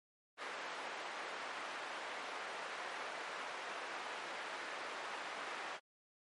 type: band-pass noise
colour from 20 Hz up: white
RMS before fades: -45 dBFS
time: 0.37-5.8 s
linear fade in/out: 50 ms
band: 500 to 1700 Hz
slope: 12 dB/octave
effects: MP3 48 kbps